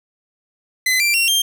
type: tone with pitch steps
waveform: sawtooth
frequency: 2029 / 2358 / 2740 / 3184 Hz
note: B6 / D7 / F7 / G7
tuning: +46 / +6 / -34 / +26 cents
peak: -11 dBFS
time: 0.86-1.42 s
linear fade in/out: 5 ms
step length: 140 ms
effects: none